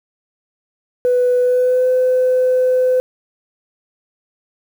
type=tone with pitch glide; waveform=sine; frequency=495.9 to 508.4 Hz; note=B4 to C5; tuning=+7 to -50 cents; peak=-10 dBFS; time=1.05-3 s; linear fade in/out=0 ms; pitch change=+43 cents; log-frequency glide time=1.41-1.88 s; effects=tanh soft clip ceiling -8 dBFS + 7-bit